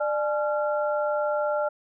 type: tone cluster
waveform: sine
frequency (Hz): 596 / 849 / 1376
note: D5 / G#5 / F6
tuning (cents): +25 / +38 / -26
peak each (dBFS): -24 / -31 / -31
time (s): 0-1.69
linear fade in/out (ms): 10
effects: none